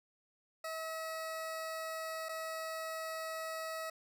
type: tone with dropouts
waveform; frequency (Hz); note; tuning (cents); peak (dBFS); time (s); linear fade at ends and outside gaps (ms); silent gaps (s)
20% pulse; 643; E5; -43; -34; 0.64-3.9; 5; 2.287-2.291
effects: none